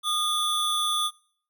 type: tone pair together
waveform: square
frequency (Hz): 1223 / 3459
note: D#6 / A7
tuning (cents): -30 / -30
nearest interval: octave + tritone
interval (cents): 1800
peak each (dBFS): -28 / -26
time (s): 0.03-1.11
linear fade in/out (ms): 50
effects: noise-tail reverb RT60 0.6 s tail -25 dB re dry